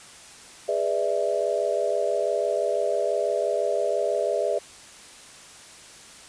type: chord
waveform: sine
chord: E dominant seventh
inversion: first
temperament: just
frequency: 412 / 494.4 / 593.3 / 659.3 Hz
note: G#4 / B4 / D5 / E5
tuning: -14 / +2 / +18 / 0 cents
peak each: -28 / -29 / -26 / -27 dBFS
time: 0.68-4.59 s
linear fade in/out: 10 ms
effects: white hiss -46 dBFS RMS until 6.28 s + resampled to 22050 Hz